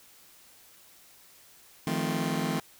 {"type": "chord", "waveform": "sawtooth", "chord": "F dominant seventh", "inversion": "third", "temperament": "just", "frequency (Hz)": [157.15, 174.61, 218.3, 261.9], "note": ["Eb3", "F3", "A3", "C4"], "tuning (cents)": [18, 0, -13, 2], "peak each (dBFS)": -29, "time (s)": [1.87, 2.6], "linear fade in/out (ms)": 2, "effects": ["white hiss -56 dBFS RMS until 2.79 s"]}